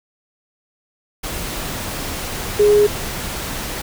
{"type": "tone in noise", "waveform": "sine", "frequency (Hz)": 415.3, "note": "G#4", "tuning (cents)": 0, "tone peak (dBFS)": -9, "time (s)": [2.59, 2.87], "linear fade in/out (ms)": 10, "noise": "pink", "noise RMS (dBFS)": -26, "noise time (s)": [1.23, 3.82], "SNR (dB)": 14, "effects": []}